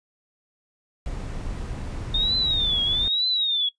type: noise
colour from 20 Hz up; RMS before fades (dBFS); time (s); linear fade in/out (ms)
brown; -31; 1.06-3.08; 0
type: tone with vibrato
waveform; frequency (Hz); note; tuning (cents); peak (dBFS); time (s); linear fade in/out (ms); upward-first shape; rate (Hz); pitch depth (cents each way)
sine; 3648; A#7; -38; -20; 2.14-3.69; 5; triangle; 1.1; 190
effects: noise-tail reverb RT60 0.1 s tail -18 dB re dry + resampled to 22050 Hz